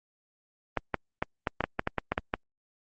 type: clicks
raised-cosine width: 0.5 ms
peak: -11 dBFS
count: 12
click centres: 0.773 / 0.943 / 1.225 / 1.472 / 1.607 / 1.64 / 1.794 / 1.874 / 1.983 / 2.12 / 2.179 / 2.339 s
effects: Opus 32 kbps